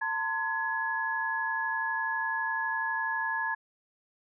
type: tone cluster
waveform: sine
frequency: 902 / 1034 / 1689 Hz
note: A5 / C6 / G#6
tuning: +43 / -21 / +29 cents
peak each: -33 / -37 / -30 dBFS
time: 0.01-3.55 s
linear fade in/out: 10 ms
effects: none